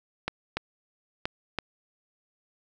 clicks, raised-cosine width 0.3 ms, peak -12 dBFS, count 4, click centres 0.28 / 0.57 / 1.255 / 1.587 s, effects none

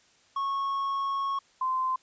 triangle / sine tone pair in turn, 1100 / 1036.1 Hz, C#6 / C6, -14 / -17 cents, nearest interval minor second, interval 103 cents, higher first, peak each -25 dBFS, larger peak neither, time 0.36-1.39 / 1.61-1.96 s, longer first, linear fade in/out 5 ms, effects white hiss -62 dBFS RMS until 2.02 s + resampled to 16000 Hz

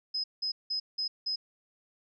sine tone bursts, 5070 Hz, D#8, 32 cents sharp, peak -29 dBFS, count 5, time 0.14-1.36 s, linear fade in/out 10 ms, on 100 ms, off 180 ms, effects none

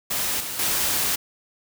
white noise with level steps, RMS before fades -25 / -31 / -23 dBFS, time 0.1-1.16 s, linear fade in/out 10 ms, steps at 0.4 / 0.59 s, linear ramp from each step 5 ms, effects none

